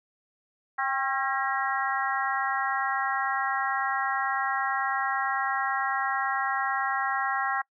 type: harmonic tone with a mistuned harmonic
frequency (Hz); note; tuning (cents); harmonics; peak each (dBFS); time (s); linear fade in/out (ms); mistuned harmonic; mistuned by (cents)
270.9; C#4; -40; 3 / 4 / 5 / 6 / 7; -30 / -31 / -32 / -33 / -33; 0.78-7.62; 10; 3; -43
effects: noise-tail reverb RT60 0.1 s tail -25 dB re dry